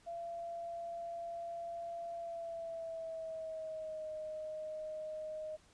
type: tone with pitch glide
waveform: sine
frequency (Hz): 681 to 620.9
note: F5 to D#5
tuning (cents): -44 to -4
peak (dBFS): -40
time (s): 0.06-5.57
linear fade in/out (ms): 20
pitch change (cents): -160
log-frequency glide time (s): 2.13-4.12
effects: pink hiss -66 dBFS RMS until 5.73 s + resampled to 22050 Hz